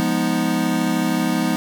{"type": "chord", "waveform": "square", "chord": "F half-diminished seventh", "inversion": "none", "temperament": "equal with one note detuned", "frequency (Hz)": [174.61, 207.7, 246.9, 312.7], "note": ["F3", "Ab3", "Cb4", "Eb4"], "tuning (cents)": [0, 0, 0, 9], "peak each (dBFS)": [-25, -25, -23, -24], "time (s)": [0, 1.56], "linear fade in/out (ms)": 0, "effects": []}